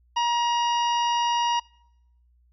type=harmonic tone with a mistuned harmonic; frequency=950 Hz; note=A#5; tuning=33 cents sharp; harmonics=1 / 2 / 3 / 4 / 5 / 6; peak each=-21 / -37 / -29 / -43 / -41 / -38 dBFS; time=0.16-1.6 s; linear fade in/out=10 ms; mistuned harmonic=5; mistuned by=+32 cents; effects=noise-tail reverb RT60 0.8 s tail -25 dB re dry + added 60 Hz sine -58 dBFS peak until 2.52 s